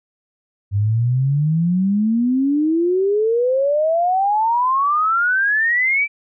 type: exponential sweep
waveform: sine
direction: up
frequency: 98 to 2349 Hz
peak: -14 dBFS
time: 0.71-6.08 s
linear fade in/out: 50 ms
effects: none